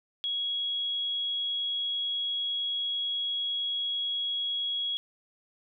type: tone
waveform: sine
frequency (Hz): 3323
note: G#7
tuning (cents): 0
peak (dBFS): -28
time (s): 0.24-4.97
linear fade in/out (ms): 0
effects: none